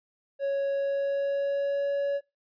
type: tone with pitch glide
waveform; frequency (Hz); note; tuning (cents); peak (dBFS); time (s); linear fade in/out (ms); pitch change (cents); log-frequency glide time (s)
triangle; 554.4 to 563.1; C#5 to C#5; 0 to +27; -23; 0.39-2.21; 50; +27; 0.72-1.92
effects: noise-tail reverb RT60 0.2 s tail -20 dB re dry + resampled to 11025 Hz